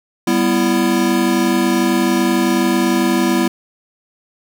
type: chord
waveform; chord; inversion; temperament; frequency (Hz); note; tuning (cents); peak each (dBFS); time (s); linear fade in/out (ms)
square; E minor; first; equal with one note detuned; 196 / 246.9 / 334.2; G3 / B3 / E4; 0 / 0 / +24; -20 / -18 / -17; 0.27-3.48; 5
effects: none